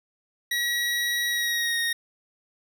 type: tone with pitch glide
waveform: 25% pulse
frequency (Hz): 1916 to 1862.5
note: A#6 to A#6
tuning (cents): +47 to -2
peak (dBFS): -20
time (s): 0.51-1.93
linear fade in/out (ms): 5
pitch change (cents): -49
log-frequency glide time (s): 1.29-1.79
effects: none